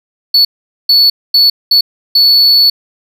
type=tone bursts at uneven times; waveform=triangle; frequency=4435 Hz; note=C#8; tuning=in tune; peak=-3 dBFS; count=5; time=0.34-0.45 / 0.89-1.1 / 1.34-1.5 / 1.71-1.81 / 2.15-2.7 s; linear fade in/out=5 ms; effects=none